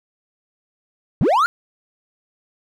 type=linear sweep; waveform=triangle; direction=up; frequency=99.4 to 1458 Hz; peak=-11 dBFS; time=1.21-1.46 s; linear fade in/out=0 ms; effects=none